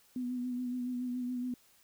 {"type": "tone with vibrato", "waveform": "sine", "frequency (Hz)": 248.4, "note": "B3", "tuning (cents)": 10, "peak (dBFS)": -33, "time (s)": [0.16, 1.54], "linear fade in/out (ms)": 2, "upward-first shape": "sine", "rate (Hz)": 7.1, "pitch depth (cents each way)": 30, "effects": ["white hiss -65 dBFS RMS until 1.83 s"]}